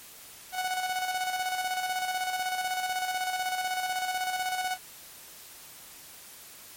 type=tone with tremolo; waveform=sawtooth; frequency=740 Hz; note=F#5; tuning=in tune; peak=-23 dBFS; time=0.52-4.78 s; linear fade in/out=50 ms; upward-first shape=square; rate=16 Hz; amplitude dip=45%; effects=white hiss -48 dBFS RMS until 6.76 s + MP3 64 kbps